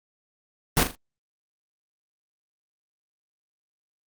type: noise with echo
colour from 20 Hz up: pink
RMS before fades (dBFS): -19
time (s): 0.77-0.83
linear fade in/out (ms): 0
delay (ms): 40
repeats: 3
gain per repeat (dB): -9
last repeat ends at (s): 0.95
effects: Opus 24 kbps